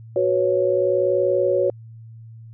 sine chord, F# suspended fourth, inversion none, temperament equal, 370 / 493.9 / 554.4 Hz, F#4 / B4 / C#5, 0 / 0 / 0 cents, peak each -21 / -23 / -19 dBFS, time 0.16-1.7 s, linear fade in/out 2 ms, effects added 113 Hz sine -38 dBFS peak until 2.53 s

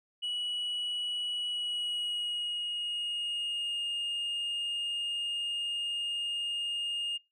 sine tone with pitch glide, 2931 to 2836 Hz, F#7 to F7, -17 to +26 cents, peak -29 dBFS, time 0.22-7.18 s, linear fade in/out 20 ms, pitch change -57 cents, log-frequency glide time 1.33-3.85 s, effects noise-tail reverb RT60 0.2 s tail -19 dB re dry + tanh soft clip ceiling -30 dBFS

